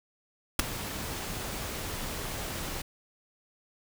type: noise with ADSR envelope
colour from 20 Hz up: pink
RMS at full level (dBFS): -18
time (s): 0.59-2.82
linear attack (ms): 5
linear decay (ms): 9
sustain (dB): -18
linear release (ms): 6
effects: none